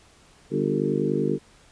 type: harmonic tone with a mistuned harmonic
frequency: 50.2 Hz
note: G1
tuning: 42 cents sharp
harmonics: 3 / 4 / 5 / 6 / 7 / 8 / 9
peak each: -29 / -29 / -29 / -29 / -29 / -29 / -29 dBFS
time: 0.5-1.39 s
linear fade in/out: 50 ms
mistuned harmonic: 7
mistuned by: +31 cents
effects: pink hiss -55 dBFS RMS until 1.71 s + resampled to 22050 Hz